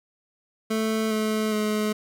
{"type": "tone with pitch steps", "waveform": "25% pulse", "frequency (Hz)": [220, 216.5, 213], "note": ["A3", "A3", "G#3"], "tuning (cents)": [0, -28, 44], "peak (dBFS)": -19, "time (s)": [0.7, 1.93], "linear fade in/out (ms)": 10, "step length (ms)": 410, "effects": []}